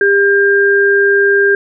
sine tone pair together, 400 / 1600 Hz, G4 / G6, +35 / +35 cents, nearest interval 2 octaves, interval 2400 cents, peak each -10 dBFS, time 0.01-1.55 s, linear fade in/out 2 ms, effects none

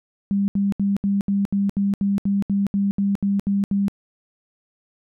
sine tone bursts, 199.2 Hz, G3, 28 cents sharp, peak -17 dBFS, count 15, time 0.31-3.882 s, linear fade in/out 0 ms, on 170 ms, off 73 ms, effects none

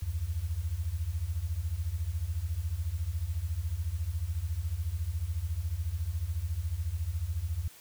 sine beating tone pair, 74.1 / 88.1 Hz, D2 / F2, +16 / +16 cents, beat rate 14 Hz, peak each -34 / -32 dBFS, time 0.02-7.68 s, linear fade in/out 5 ms, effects white hiss -54 dBFS RMS until 7.8 s

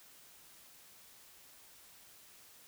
silence, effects white hiss -59 dBFS RMS until 2.67 s

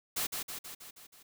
white noise with echo, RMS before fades -33 dBFS, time 0.16-0.27 s, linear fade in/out 10 ms, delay 160 ms, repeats 6, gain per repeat -4 dB, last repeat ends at 1.23 s, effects none

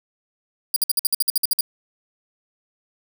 5% pulse tone bursts, 4820 Hz, D8, 44 cents sharp, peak -9 dBFS, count 12, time 0.74-1.609 s, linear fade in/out 2 ms, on 22 ms, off 55 ms, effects 8-bit

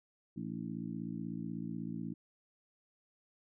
harmonic tone with a mistuned harmonic, 56.2 Hz, A1, 37 cents sharp, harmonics 2 / 3 / 4 / 5 / 6, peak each -50 / -42 / -42 / -45 / -48 dBFS, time 0.36-2.14 s, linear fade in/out 10 ms, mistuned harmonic 6, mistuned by -63 cents, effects none

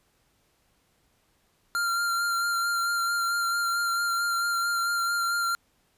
square tone with vibrato, 1387 Hz, F6, 12 cents flat, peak -25 dBFS, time 1.75-5.55 s, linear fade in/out 0 ms, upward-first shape sine, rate 4.5 Hz, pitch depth 18 cents each way, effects pink hiss -68 dBFS RMS until 5.97 s + resampled to 32000 Hz

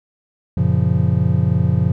triangle chord, Gb major seventh, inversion none, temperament just, 92.5 / 115.62 / 138.75 / 173.43 Hz, Gb2 / Bb2 / Db3 / F3, 0 / -14 / +2 / -12 cents, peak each -17 dBFS, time 0.57-1.92 s, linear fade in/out 5 ms, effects none

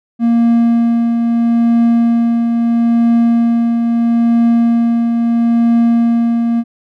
triangle tone with tremolo, 233.2 Hz, A#3, 1 cent sharp, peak -5 dBFS, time 0.19-6.64 s, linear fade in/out 50 ms, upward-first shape triangle, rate 0.76 Hz, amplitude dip 40%, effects none

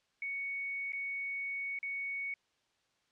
sine tone with dropouts, 2225 Hz, C#7, 6 cents sharp, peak -35 dBFS, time 0.22-2.34 s, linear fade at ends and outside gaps 2 ms, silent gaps 0.922-0.932 / 1.789-1.829 s, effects white hiss -75 dBFS RMS until 3.11 s + low-pass 5000 Hz 12 dB/octave

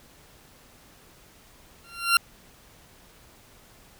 20% pulse tone with exponential growth, 1379 Hz, F6, 22 cents flat, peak -9 dBFS, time 1.84-2.17 s, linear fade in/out 2 ms, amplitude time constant 71 ms, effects pink hiss -54 dBFS RMS until 3.99 s

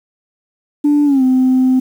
sine tone with pitch glide, 292.7 to 257.8 Hz, D4 to C4, -6 to -26 cents, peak -7 dBFS, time 0.84-1.8 s, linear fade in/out 10 ms, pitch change -220 cents, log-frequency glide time 1.05-1.23 s, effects tanh soft clip ceiling -6 dBFS + 7-bit

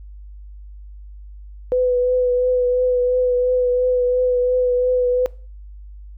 sine tone with vibrato, 499.1 Hz, B4, 18 cents sharp, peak -14 dBFS, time 1.72-5.26 s, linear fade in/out 0 ms, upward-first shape triangle, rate 2.9 Hz, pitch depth 24 cents each way, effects noise-tail reverb RT60 0.4 s tail -22 dB re dry + added 50 Hz sine -35 dBFS peak until 6.17 s

